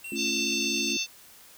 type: tone with vibrato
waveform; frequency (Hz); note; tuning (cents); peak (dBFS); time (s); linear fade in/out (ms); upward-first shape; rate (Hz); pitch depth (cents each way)
square; 2705; E7; +44; -37; 0.04-0.93; 5; sine; 7.2; 21
type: chord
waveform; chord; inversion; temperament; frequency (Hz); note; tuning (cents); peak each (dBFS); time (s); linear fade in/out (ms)
sine; A augmented; none; just; 220 / 275 / 343.8; A3 / C#4 / E#4; 0 / -14 / -27; -35; 0.12-0.97; 2
type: harmonic tone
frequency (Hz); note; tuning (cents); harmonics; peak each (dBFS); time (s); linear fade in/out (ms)
892; A5; +23; 3 / 4 / 5 / 6 / 7; -31 / -33 / -34 / -37 / -33; 0.15-1.07; 50
effects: white hiss -52 dBFS RMS until 1.57 s